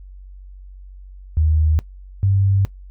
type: tone pair in turn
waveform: sine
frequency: 77.78 / 98 Hz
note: D#2 / G2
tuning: 0 / 0 cents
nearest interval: major third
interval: 400 cents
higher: second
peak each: -13 dBFS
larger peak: neither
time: 1.37-1.79 / 2.23-2.65 s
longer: neither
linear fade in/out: 0 ms
effects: noise-tail reverb RT60 0.1 s tail -19 dB re dry + added 47 Hz sine -36 dBFS peak until 2.9 s